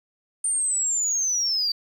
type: linear sweep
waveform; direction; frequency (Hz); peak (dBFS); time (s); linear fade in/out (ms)
sine; down; 9000 to 4604; -20; 0.44-1.72; 5
effects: tanh soft clip ceiling -17 dBFS + 9-bit